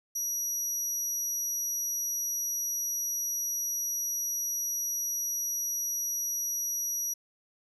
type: tone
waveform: 35% pulse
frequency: 5800 Hz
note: F#8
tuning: 35 cents flat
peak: -27 dBFS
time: 0.15-7.14 s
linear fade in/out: 10 ms
effects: none